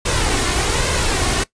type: noise with flanger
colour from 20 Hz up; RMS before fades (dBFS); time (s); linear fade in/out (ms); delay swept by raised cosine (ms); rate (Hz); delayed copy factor
pink; -18; 0.05-1.44; 10; 1.9 to 2.82; 1.2; +0.5
effects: noise-tail reverb RT60 0.1 s tail -18 dB re dry + resampled to 22050 Hz